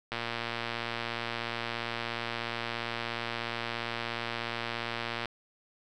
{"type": "click train", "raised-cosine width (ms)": 0.3, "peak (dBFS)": -17, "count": 602, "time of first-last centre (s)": [0.12, 5.257], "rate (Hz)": 117, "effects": []}